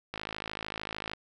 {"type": "click train", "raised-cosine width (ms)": 0.3, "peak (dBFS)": -19, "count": 54, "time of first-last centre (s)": [0.14, 1.134], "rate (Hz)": 53.3, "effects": ["10-bit"]}